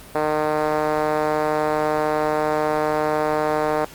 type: tone with band-pass filter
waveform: 5% pulse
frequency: 152.7 Hz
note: D#3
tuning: 32 cents flat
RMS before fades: -21 dBFS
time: 0.15-3.85 s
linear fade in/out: 2 ms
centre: 550 Hz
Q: 1.3
effects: pink hiss -42 dBFS RMS until 3.94 s + Opus 48 kbps